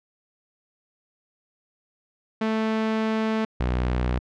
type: tone pair in turn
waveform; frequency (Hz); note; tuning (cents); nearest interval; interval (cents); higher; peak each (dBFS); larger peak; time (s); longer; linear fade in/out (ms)
sawtooth; 220 / 61.74; A3 / B1; 0 / 0; octave + minor seventh; 2200; first; -18; neither; 2.41-3.45 / 3.6-4.19; first; 5
effects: low-pass 3000 Hz 12 dB/octave